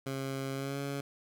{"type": "tone with pitch glide", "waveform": "15% pulse", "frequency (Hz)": [135.3, 140.07], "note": ["C#3", "C#3"], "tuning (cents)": [-42, 18], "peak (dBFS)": -28, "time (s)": [0.06, 1.01], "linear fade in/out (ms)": 5, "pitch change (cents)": 60, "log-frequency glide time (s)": [0.53, 0.79], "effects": []}